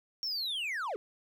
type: linear sweep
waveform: triangle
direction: down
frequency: 5570 to 364.2 Hz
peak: -31 dBFS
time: 0.23-0.96 s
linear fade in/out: 0 ms
effects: none